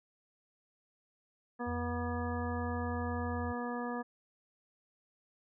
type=harmonic tone; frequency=241.9 Hz; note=B3; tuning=36 cents flat; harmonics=1 / 2 / 3 / 4 / 5 / 7; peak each=-38 / -41 / -43 / -44 / -45 / -46 dBFS; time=1.59-4.03 s; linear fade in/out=20 ms
type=tone with vibrato; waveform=sine; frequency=86 Hz; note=F2; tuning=26 cents flat; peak=-37 dBFS; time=1.66-3.53 s; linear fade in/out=20 ms; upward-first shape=triangle; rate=12 Hz; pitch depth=31 cents each way
effects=none